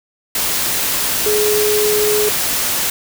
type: tone in noise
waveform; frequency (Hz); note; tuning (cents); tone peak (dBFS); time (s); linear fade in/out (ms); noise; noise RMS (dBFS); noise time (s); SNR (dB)
sine; 421.2; G#4; +24; -14; 1.26-2.29; 2; white; -18; 0.35-2.9; +1
effects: none